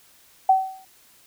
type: tone with exponential decay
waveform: sine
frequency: 762 Hz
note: G5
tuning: 49 cents flat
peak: -10 dBFS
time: 0.49-0.85 s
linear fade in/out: 5 ms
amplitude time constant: 78 ms
effects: white hiss -55 dBFS RMS until 1.26 s